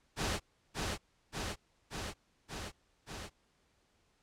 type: noise with echo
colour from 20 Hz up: pink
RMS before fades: -34 dBFS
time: 0.16-0.4 s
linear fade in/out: 50 ms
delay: 580 ms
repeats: 5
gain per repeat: -2 dB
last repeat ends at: 3.3 s
effects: pink hiss -73 dBFS RMS until 4.22 s + low-pass 8000 Hz 12 dB/octave